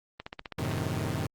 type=click train; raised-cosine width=0.3 ms; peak=-21 dBFS; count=10; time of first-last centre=0.2-0.781 s; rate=15.5 Hz
type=chord; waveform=sawtooth; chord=F# diminished seventh; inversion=none; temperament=equal; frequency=92.5 / 110 / 130.81 / 155.56 Hz; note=F#2 / A2 / C3 / Eb3; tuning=0 / 0 / 0 / 0 cents; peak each=-31 dBFS; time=0.58-1.27 s; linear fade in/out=10 ms
effects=Opus 32 kbps